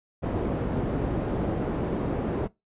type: low-pass noise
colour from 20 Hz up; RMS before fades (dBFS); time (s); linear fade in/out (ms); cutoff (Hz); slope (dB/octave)
white; -28; 0.22-2.48; 20; 390; 12
effects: noise-tail reverb RT60 0.2 s tail -21 dB re dry + resampled to 8000 Hz